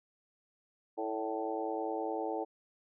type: harmonic tone with a mistuned harmonic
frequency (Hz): 109.8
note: A2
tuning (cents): -3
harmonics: 3 / 4 / 5 / 6 / 7 / 8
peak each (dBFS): -39 / -38 / -41 / -45 / -39 / -43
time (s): 0.97-2.45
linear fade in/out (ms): 20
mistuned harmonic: 5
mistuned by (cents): +46
effects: none